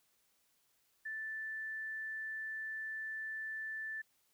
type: tone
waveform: sine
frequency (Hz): 1760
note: A6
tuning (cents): 0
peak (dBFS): -39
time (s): 1.05-4.02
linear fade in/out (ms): 10
effects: white hiss -75 dBFS RMS until 4.33 s